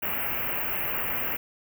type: band-stop noise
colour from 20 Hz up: white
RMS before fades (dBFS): -29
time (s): 0.02-1.37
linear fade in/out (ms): 10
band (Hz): 2900 to 13000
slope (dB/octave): 96
effects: none